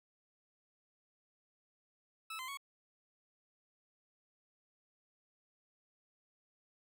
20% pulse tone with pitch steps, 1307 / 1033 / 1111 Hz, E6 / C6 / C#6, -15 / -22 / +4 cents, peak -37 dBFS, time 2.3-2.573 s, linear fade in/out 5 ms, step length 91 ms, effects none

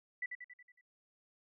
sine tone with echo, 1975.5 Hz, B6, in tune, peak -35 dBFS, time 0.22-0.26 s, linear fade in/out 5 ms, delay 92 ms, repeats 6, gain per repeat -5 dB, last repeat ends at 0.812 s, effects none

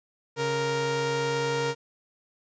sawtooth tone pair together, 138.52 / 466.2 Hz, C#3 / A#4, -1 / 0 cents, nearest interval octave + major sixth, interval 2101 cents, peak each -28 / -22 dBFS, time 0.36-1.75 s, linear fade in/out 50 ms, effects resampled to 16000 Hz + 10-bit

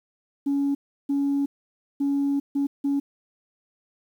sine tone bursts at uneven times, 280.6 Hz, C#4, 21 cents sharp, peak -19 dBFS, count 5, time 0.46-0.75 / 1.09-1.46 / 2-2.4 / 2.55-2.67 / 2.84-3 s, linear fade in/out 10 ms, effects tanh soft clip ceiling -18 dBFS + 9-bit

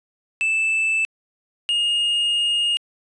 triangle tone pair in turn, 2637 / 2848 Hz, E7 / F7, 0 / +33 cents, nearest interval minor second, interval 133 cents, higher second, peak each -16 dBFS, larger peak neither, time 0.41-1.05 / 1.69-2.77 s, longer second, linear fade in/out 0 ms, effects resampled to 22050 Hz

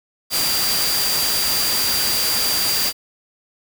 sine tone in noise, 4737 Hz, D8, 14 cents sharp, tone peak -21 dBFS, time 0.3-2.93 s, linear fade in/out 50 ms, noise white, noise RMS -21 dBFS, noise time 0.3-2.93 s, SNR -3 dB, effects none

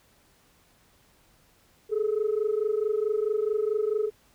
sine tone pair together, 415.3 / 439.9 Hz, G#4 / A4, 0 / 0 cents, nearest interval minor second, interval 100 cents, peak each -25 dBFS, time 1.89-4.11 s, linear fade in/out 50 ms, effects tanh soft clip ceiling -19 dBFS + pink hiss -62 dBFS RMS until 4.34 s

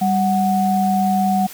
sine tone pair together, 196 / 740 Hz, G3 / F#5, 0 / 0 cents, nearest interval octave + major seventh, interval 2300 cents, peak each -17 dBFS, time 0.01-1.47 s, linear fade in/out 10 ms, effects white hiss -37 dBFS RMS until 1.53 s

